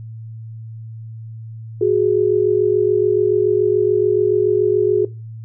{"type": "tone pair together", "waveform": "sine", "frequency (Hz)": [369.2, 416.2], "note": ["F#4", "G#4"], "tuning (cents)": [-4, 4], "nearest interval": "major second", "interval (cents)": 208, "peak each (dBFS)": -15, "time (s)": [1.81, 5.05], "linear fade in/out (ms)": 5, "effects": ["noise-tail reverb RT60 0.3 s tail -21 dB re dry", "added 112 Hz sine -30 dBFS peak until 5.44 s"]}